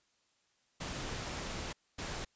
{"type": "noise bursts at uneven times", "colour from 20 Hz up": "pink", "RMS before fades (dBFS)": -40, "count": 2, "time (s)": [[0.8, 1.73], [1.98, 2.25]], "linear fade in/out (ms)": 10, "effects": ["white hiss -74 dBFS RMS until 2.35 s", "resampled to 16000 Hz"]}